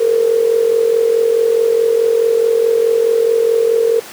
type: tone with amplitude modulation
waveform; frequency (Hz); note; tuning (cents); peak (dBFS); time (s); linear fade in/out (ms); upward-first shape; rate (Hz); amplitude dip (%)
sine; 458.5; A#4; -29; -6; 0-4; 10; sine; 44.7; 70
effects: pink hiss -32 dBFS RMS until 4.12 s + high-pass 300 Hz 12 dB/octave